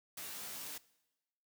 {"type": "noise with comb filter", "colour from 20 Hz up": "white", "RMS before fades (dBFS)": -45, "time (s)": [0.17, 0.78], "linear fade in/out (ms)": 5, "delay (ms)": 16, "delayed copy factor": -0.65, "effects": ["noise-tail reverb RT60 1.0 s tail -21 dB re dry", "high-pass 100 Hz 12 dB/octave"]}